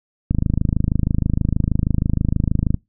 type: click train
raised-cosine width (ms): 5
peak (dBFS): -5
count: 65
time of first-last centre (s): 0.31-2.743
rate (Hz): 26.3
effects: noise-tail reverb RT60 0.2 s tail -25 dB re dry